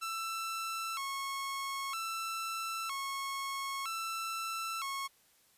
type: tone with vibrato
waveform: sawtooth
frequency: 1208 Hz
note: D6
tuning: 48 cents sharp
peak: -32 dBFS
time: 0.01-5.08 s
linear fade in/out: 20 ms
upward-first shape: square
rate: 0.52 Hz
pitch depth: 170 cents each way
effects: white hiss -67 dBFS RMS until 5.57 s + resampled to 32000 Hz